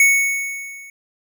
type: tone with level ramp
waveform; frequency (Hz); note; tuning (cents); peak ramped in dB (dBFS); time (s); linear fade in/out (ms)
square; 2217; C#7; 0; -9 to -38; 0-0.9; 2
effects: none